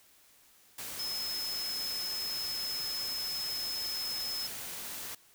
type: tone in noise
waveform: sine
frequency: 5180 Hz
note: E8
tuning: 31 cents flat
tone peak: -34 dBFS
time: 0.99-4.47 s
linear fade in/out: 5 ms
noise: white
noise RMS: -41 dBFS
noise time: 0.78-5.15 s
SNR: +4 dB
effects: white hiss -62 dBFS RMS until 5.34 s